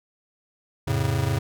square chord, F augmented, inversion none, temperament just, 87.31 / 109.13 / 136.42 Hz, F2 / A2 / C#3, 0 / -14 / -27 cents, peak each -29 / -26 / -26 dBFS, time 0.87-1.39 s, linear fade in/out 10 ms, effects none

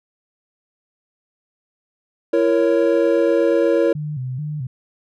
triangle chord, A# diminished, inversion second, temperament equal with one note detuned, 336.9 / 466.2 / 554.4 Hz, E4 / A#4 / C#5, +38 / 0 / 0 cents, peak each -16 dBFS, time 2.33-3.93 s, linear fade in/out 5 ms
sine tone with vibrato, 138.9 Hz, C#3, 4 cents sharp, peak -23 dBFS, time 3.95-4.67 s, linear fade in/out 5 ms, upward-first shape square, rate 2.3 Hz, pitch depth 140 cents each way
effects none

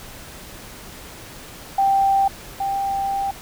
sine tone pair in turn, 784 / 787.8 Hz, G5 / G5, 0 / +8 cents, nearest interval unison, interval 8 cents, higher second, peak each -14 / -20 dBFS, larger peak first, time 1.78-2.28 / 2.6-3.31 s, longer second, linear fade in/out 5 ms, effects pink hiss -39 dBFS RMS until 3.41 s

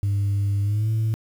sine tone with pitch glide, 100.3 to 110.65 Hz, G2 to A2, +40 to +10 cents, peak -17 dBFS, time 0.03-1.14 s, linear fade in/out 0 ms, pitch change +170 cents, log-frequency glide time 0.62-0.9 s, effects tanh soft clip ceiling -18 dBFS + 8-bit

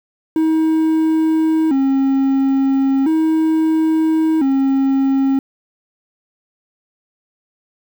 triangle tone with vibrato, 293.3 Hz, D4, 2 cents flat, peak -10 dBFS, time 0.36-5.39 s, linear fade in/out 2 ms, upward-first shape square, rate 0.37 Hz, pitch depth 140 cents each way, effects 7-bit

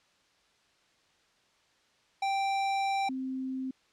square / sine tone pair in turn, 784 / 261.6 Hz, G5 / C4, 0 / 0 cents, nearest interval octave + perfect fifth, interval 1900 cents, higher first, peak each -28 / -32 dBFS, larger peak first, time 2.22-3.09 / 3.09-3.71 s, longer first, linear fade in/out 5 ms, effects white hiss -67 dBFS RMS until 3.92 s + low-pass 5000 Hz 12 dB/octave

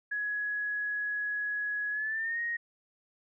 sine tone with pitch glide, 1678 to 1872.6 Hz, G#6 to A#6, +17 to +7 cents, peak -30 dBFS, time 0.11-2.57 s, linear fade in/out 10 ms, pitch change +190 cents, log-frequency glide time 1.91-2.4 s, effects none

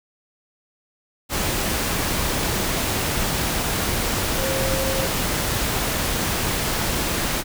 sine tone in noise, 534 Hz, C5, 35 cents sharp, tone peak -25 dBFS, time 4.36-5.09 s, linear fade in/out 50 ms, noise pink, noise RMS -23 dBFS, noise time 1.29-7.44 s, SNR -5 dB, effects none

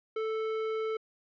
sine tone with tanh clipping, 440 Hz, A4, in tune, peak -32 dBFS, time 0.16-0.97 s, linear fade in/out 5 ms, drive 17 dB, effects low-pass 3000 Hz 12 dB/octave

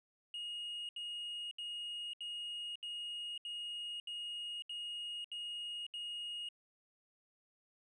sine tone bursts, 2870 Hz, F7, 47 cents sharp, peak -38 dBFS, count 10, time 0.34-6.488 s, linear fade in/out 2 ms, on 550 ms, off 72 ms, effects tanh soft clip ceiling -39 dBFS

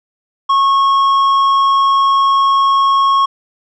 triangle tone with tanh clipping, 1095 Hz, C#6, 22 cents flat, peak -10 dBFS, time 0.49-3.26 s, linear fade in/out 10 ms, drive 11 dB, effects none

